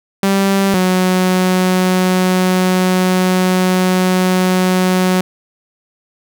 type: tone pair in turn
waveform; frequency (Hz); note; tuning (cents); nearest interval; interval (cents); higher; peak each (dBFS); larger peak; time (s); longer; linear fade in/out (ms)
sawtooth; 195.6 / 184.22; G3 / F#3; -4 / -7; minor second; 103; first; -7; neither; 0.23-0.74 / 0.74-5.21; second; 2
effects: none